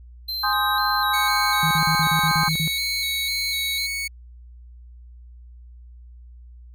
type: tone with vibrato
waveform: square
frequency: 3990 Hz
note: B7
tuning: 17 cents sharp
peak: -26 dBFS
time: 0.28-3.87 s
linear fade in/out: 10 ms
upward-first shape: square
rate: 2 Hz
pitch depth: 51 cents each way
type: chord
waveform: sine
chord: Ab major seventh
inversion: none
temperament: equal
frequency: 830.6 / 1046.5 / 1244.5 / 1568 Hz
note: Ab5 / C6 / Eb6 / G6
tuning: 0 / 0 / 0 / 0 cents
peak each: -25 dBFS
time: 0.43-2.49 s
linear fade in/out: 10 ms
type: tone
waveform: sawtooth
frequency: 2221 Hz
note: C#7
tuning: 3 cents sharp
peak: -22 dBFS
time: 1.13-4.08 s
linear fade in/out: 10 ms
type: tone bursts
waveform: sine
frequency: 158.5 Hz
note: D#3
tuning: 32 cents sharp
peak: -22 dBFS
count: 9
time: 1.63-2.676 s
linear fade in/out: 0 ms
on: 78 ms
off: 43 ms
effects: added 60 Hz sine -41 dBFS peak until 6.74 s